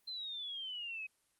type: exponential sweep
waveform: sine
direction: down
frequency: 4134 to 2524 Hz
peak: -40 dBFS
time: 0.07-1.07 s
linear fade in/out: 10 ms
effects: white hiss -75 dBFS RMS until 1.39 s + Opus 24 kbps